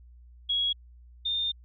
sine tone pair in turn, 3322 / 3626 Hz, G#7 / A#7, 0 / -49 cents, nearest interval major second, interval 151 cents, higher second, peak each -24 / -26 dBFS, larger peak first, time 0.49-0.73 / 1.25-1.52 s, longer second, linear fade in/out 10 ms, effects added 60 Hz sine -49 dBFS peak until 1.64 s

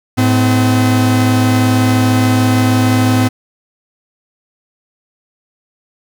45% pulse tone pair together, 107.3 / 255.2 Hz, A2 / C4, -43 / -43 cents, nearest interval octave + minor third, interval 1500 cents, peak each -12 dBFS, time 0.17-3.29 s, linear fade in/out 20 ms, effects 8-bit

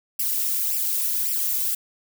violet noise with flanger, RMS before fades -24 dBFS, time 0.19-1.75 s, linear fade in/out 5 ms, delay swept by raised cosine 0.37 to 2.37 ms, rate 1.8 Hz, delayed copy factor +0.85, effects none

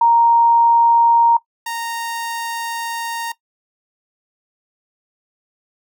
sine / sawtooth tone pair in turn, 932.3 / 926.9 Hz, A#5 / A#5, 0 / -10 cents, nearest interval unison, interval 10 cents, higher first, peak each -9 / -19 dBFS, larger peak first, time 0.01-1.37 / 1.66-3.32 s, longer second, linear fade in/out 5 ms, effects noise-tail reverb RT60 0.1 s tail -18 dB re dry

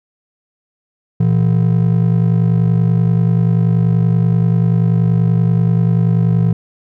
triangle ring-modulated tone, 143.7 Hz, D3, 37 cents flat, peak -5 dBFS, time 1.2-6.53 s, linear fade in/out 5 ms, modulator 25.2 Hz, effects none

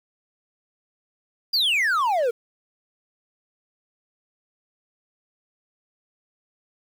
triangle exponential sweep, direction down, 4922 to 448.1 Hz, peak -17 dBFS, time 1.53-2.31 s, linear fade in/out 10 ms, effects 8-bit

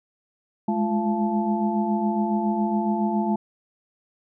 sine tone cluster, 206 / 213.2 / 345.7 / 686 / 871 Hz, G#3 / G#3 / F4 / F5 / A5, -14 / +46 / -18 / -31 / -18 cents, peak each -30 / -23 / -29 / -31 / -28 dBFS, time 0.68-3.36 s, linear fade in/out 5 ms, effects none

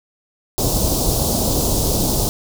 pink band-stop noise, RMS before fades -18 dBFS, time 0.58-2.29 s, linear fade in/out 0 ms, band 820 to 4300 Hz, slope 24 dB/octave, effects none

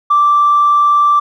triangle tone with tanh clipping, 1171 Hz, D6, 5 cents flat, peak -7 dBFS, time 0.1-1.2 s, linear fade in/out 10 ms, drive 4 dB, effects none

